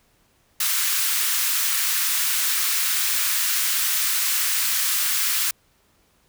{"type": "high-pass noise", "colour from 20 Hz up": "white", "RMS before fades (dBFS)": -22, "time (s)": [0.6, 5.51], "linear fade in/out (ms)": 5, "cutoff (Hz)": 1200, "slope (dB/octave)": 24, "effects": ["pink hiss -62 dBFS RMS until 6.28 s"]}